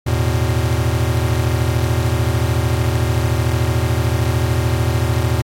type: chord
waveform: square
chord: E suspended fourth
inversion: none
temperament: equal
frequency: 82.41 / 110 / 123.47 Hz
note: E2 / A2 / B2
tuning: 0 / 0 / 0 cents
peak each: -20 dBFS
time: 0.06-5.42 s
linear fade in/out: 10 ms
effects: AAC 64 kbps